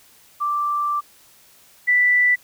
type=tone pair in turn; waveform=sine; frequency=1174.7 / 1975.6 Hz; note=D6 / B6; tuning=0 / 0 cents; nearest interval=major sixth; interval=900 cents; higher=second; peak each=-19 / -13 dBFS; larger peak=second; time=0.4-1.01 / 1.87-2.36 s; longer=first; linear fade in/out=20 ms; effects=white hiss -52 dBFS RMS until 2.43 s